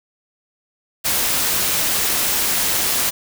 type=noise; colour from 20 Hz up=white; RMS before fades=-19 dBFS; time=1.04-3.11 s; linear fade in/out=20 ms; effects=none